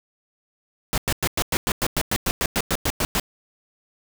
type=noise bursts; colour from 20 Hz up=pink; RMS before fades=-22 dBFS; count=16; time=0.93-3.198 s; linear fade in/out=0 ms; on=48 ms; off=100 ms; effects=none